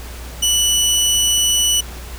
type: tone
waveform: 20% pulse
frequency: 2960 Hz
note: F#7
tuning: in tune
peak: -8 dBFS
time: 0.42-1.81 s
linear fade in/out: 10 ms
effects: added 60 Hz sine -30 dBFS peak until 2.18 s + pink hiss -36 dBFS RMS until 2.18 s